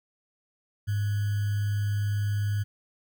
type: tone with sample-and-hold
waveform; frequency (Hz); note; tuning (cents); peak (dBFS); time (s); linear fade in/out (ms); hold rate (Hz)
sine; 102.7; G#2; -19; -24; 0.87-2.64; 20; 1575
effects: none